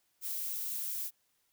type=noise; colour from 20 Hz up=violet; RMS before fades=-37 dBFS; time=0.21-1.11 s; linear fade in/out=50 ms; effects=white hiss -75 dBFS RMS until 1.52 s